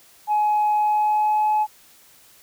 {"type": "tone with pitch glide", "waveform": "sine", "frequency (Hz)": [843, 852.3], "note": ["G#5", "G#5"], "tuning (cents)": [26, 45], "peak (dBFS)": -15, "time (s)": [0.27, 1.67], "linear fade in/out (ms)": 50, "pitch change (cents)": 19, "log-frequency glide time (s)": [0.74, 1.47], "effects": ["tanh soft clip ceiling -14 dBFS", "white hiss -52 dBFS RMS until 2.42 s"]}